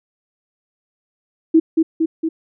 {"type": "tone with echo", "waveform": "sine", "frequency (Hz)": 323.2, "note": "E4", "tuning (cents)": -34, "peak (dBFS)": -7, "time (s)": [1.54, 1.6], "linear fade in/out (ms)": 10, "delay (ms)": 230, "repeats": 3, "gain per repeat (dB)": -3, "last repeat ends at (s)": 2.29, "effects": []}